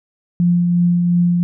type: tone with tremolo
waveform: sine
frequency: 174.61 Hz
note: F3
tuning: in tune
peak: -10 dBFS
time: 0.4-1.43 s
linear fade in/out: 0 ms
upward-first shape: triangle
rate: 2.8 Hz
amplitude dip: 30%
effects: none